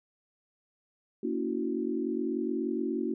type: chord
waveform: sine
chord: F# dominant seventh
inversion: first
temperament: equal with one note detuned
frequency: 233.1 / 283 / 329.6 / 370 Hz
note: A#3 / C#4 / E4 / F#4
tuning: 0 / +36 / 0 / 0 cents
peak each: -34 dBFS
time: 1.23-3.14 s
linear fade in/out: 5 ms
effects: none